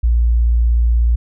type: tone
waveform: sine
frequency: 58.27 Hz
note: A#1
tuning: in tune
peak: -10 dBFS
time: 0.03-1.16 s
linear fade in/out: 10 ms
effects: none